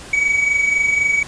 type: tone with amplitude modulation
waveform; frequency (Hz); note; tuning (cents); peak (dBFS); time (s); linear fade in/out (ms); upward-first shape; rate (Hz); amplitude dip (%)
triangle; 2269; C#7; +40; -10; 0.13-1.23; 5; sine; 23.9; 55
effects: pink hiss -36 dBFS RMS until 1.27 s + resampled to 22050 Hz